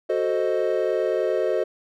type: chord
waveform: triangle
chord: F# diminished seventh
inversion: none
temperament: equal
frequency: 370 / 440 / 523.3 / 622.3 Hz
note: F#4 / A4 / C5 / Eb5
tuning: 0 / 0 / 0 / 0 cents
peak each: -24 dBFS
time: 0.09-1.64 s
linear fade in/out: 10 ms
effects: none